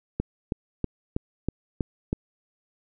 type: click train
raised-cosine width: 3 ms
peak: -12 dBFS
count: 7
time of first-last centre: 0.2-2.129 s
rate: 3.11 Hz
effects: none